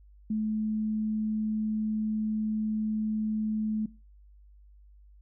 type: tone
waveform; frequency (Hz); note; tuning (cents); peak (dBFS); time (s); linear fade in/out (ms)
sine; 216; A3; -32; -26; 0.3-3.86; 5
effects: noise-tail reverb RT60 0.3 s tail -19 dB re dry + added 50 Hz sine -52 dBFS peak until 5.21 s